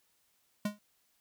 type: tone with exponential decay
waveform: square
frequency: 207.7 Hz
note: G#3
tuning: in tune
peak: -28 dBFS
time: 0.65-0.79 s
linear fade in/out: 5 ms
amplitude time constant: 30 ms
effects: white hiss -73 dBFS RMS until 1.2 s